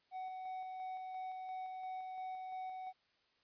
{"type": "tone with tremolo", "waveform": "triangle", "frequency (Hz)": 748, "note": "F#5", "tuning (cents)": 19, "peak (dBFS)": -39, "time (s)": [0.11, 2.93], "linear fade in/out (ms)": 50, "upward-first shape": "square", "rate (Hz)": 2.9, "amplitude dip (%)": 25, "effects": ["white hiss -75 dBFS RMS until 3.43 s", "resampled to 11025 Hz"]}